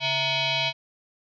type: tone with frequency modulation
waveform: sine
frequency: 138.59 Hz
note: C#3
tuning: in tune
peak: -22 dBFS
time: 0-0.73 s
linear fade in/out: 50 ms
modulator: 795 Hz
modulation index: 4.9
effects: none